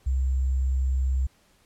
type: tone with sample-and-hold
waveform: sine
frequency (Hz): 65.41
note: C2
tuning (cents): 0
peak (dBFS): -21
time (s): 0.06-1.27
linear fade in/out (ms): 10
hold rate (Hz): 7350
effects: pink hiss -62 dBFS RMS until 1.65 s + low-pass 12000 Hz 12 dB/octave